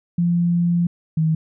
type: tone pair in turn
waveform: sine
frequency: 172.7 / 159.04 Hz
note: F3 / D#3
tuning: -19 / +38 cents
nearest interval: minor second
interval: 143 cents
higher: first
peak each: -15 dBFS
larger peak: neither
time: 0.18-0.87 / 1.17-1.35 s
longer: first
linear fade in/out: 5 ms
effects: none